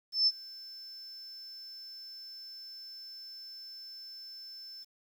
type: tone with ADSR envelope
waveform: sine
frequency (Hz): 5280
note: E8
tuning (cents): +2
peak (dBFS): -21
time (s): 0.12-4.85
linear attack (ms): 150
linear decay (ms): 42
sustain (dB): -23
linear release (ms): 26
effects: 10-bit